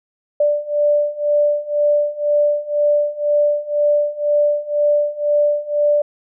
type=beating tone pair; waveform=sine; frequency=587.3 / 589.3 Hz; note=D5 / D5; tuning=0 / +6 cents; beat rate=2 Hz; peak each=-18 / -16 dBFS; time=0.4-6.02 s; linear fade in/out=5 ms; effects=none